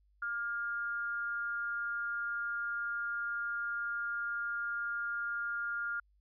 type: tone with amplitude modulation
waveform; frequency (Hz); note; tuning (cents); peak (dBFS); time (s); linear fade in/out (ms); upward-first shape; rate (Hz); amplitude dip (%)
sine; 1407; F6; +12; -31; 0.22-6; 5; sine; 222; 55
effects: added 50 Hz sine -66 dBFS peak until 6.2 s